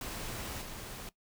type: noise with level steps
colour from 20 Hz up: pink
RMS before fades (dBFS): -40 / -44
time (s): 0.01-1.09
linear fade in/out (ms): 2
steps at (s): 0.61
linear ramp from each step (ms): 10
effects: noise-tail reverb RT60 0.1 s tail -18 dB re dry